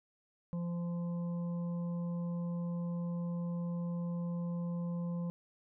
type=harmonic tone; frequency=172.6 Hz; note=F3; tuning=20 cents flat; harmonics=1 / 3 / 5 / 6; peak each=-34 / -47 / -60 / -55 dBFS; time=0.53-5.3 s; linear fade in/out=0 ms; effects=none